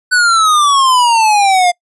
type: exponential sweep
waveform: square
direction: down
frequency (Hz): 1507 to 698.5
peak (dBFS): -8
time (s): 0.11-1.72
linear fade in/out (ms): 20
effects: noise-tail reverb RT60 0.1 s tail -26 dB re dry + resampled to 24000 Hz